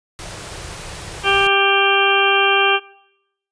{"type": "band-stop noise", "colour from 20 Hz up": "pink", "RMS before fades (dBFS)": -32, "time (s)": [0.19, 1.47], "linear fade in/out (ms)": 0, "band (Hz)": [200, 300], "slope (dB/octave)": 96}
{"type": "harmonic tone", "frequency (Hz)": 394.5, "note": "G4", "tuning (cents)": 11, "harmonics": [1, 2, 3, 4, 6, 7, 8], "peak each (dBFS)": [-20, -20, -20, -20, -20, -20, -20], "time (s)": [1.23, 2.8], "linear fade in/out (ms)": 50}
{"effects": ["noise-tail reverb RT60 0.8 s tail -21 dB re dry", "resampled to 22050 Hz"]}